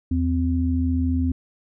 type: tone pair together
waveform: sine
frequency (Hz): 81.23 / 257.9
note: E2 / C4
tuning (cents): -25 / -25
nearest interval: octave + minor sixth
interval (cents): 2000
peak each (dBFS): -21 / -22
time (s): 0.11-1.32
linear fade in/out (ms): 5
effects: none